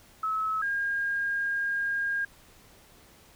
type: tone pair in turn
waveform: sine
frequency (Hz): 1294 / 1618.1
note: E6 / G#6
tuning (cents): -32 / -46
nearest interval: major third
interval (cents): 386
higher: second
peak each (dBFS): -26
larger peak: neither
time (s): 0.23-0.62 / 0.62-2.25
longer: second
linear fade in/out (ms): 5
effects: pink hiss -56 dBFS RMS until 3.35 s